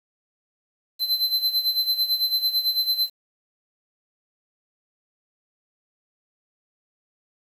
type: tone with tremolo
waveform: square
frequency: 4067 Hz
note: C8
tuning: 50 cents flat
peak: -18 dBFS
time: 0.99-3.1 s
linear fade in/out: 50 ms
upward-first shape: sine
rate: 9 Hz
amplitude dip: 75%
effects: 8-bit